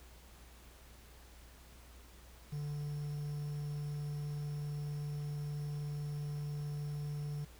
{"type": "tone with quantisation", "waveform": "triangle", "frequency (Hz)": 146.83, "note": "D3", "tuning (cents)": 0, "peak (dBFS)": -35, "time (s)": [2.52, 7.45], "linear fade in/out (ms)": 10, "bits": 10, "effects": ["added 60 Hz sine -56 dBFS peak until 7.59 s", "pink hiss -60 dBFS RMS until 7.59 s"]}